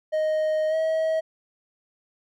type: tone with pitch glide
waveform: triangle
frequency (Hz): 622.3 to 639.1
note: D#5 to D#5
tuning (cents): 0 to +46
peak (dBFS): -19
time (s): 0.12-1.21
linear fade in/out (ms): 20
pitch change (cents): +46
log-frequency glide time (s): 0.69-0.75
effects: none